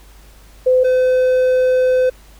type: tone pair in turn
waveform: sine / triangle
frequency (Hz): 510 / 510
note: C5 / C5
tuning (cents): -44 / -44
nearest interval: unison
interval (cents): 0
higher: neither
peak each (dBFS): -9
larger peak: neither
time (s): 0.66-0.84 / 0.84-2.1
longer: second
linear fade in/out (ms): 10
effects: added 50 Hz sine -42 dBFS peak until 2.39 s + pink hiss -48 dBFS RMS until 2.39 s